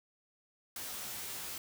white noise with comb filter, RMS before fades -42 dBFS, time 0.76-1.58 s, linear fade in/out 2 ms, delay 15 ms, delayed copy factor +0.7, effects none

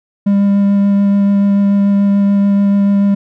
triangle tone with vibrato, 200.2 Hz, G3, 37 cents sharp, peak -6 dBFS, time 0.26-3.15 s, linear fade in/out 10 ms, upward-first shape sine, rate 6.9 Hz, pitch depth 9 cents each way, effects none

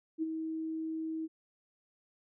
sine tone with ADSR envelope, 319.9 Hz, D#4, 48 cents sharp, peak -28 dBFS, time 0.18-1.28 s, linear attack 44 ms, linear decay 23 ms, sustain -6 dB, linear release 33 ms, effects none

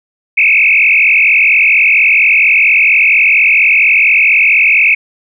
sine tone with frequency modulation, 2408 Hz, D7, 43 cents sharp, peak -5 dBFS, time 0.37-4.95 s, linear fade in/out 10 ms, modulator 44.3 Hz, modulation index 5.2, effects none

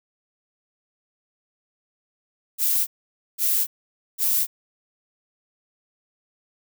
violet noise bursts, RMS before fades -21 dBFS, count 3, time 2.58-4.47 s, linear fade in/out 50 ms, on 290 ms, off 510 ms, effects none

